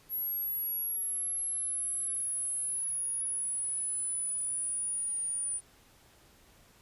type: linear sweep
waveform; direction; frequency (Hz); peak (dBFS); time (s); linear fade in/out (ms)
sine; down; 11610 to 9397; -31; 0.09-5.61; 50
effects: pink hiss -61 dBFS RMS until 6.81 s + resampled to 32000 Hz